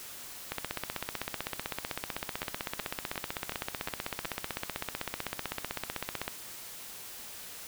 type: two click trains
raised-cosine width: 0.3 ms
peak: -16 / -19 dBFS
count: 92 / 6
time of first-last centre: 0.52-6.279 / 2.43-4.248 s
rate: 15.8 / 2.75 Hz
effects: white hiss -45 dBFS RMS until 7.67 s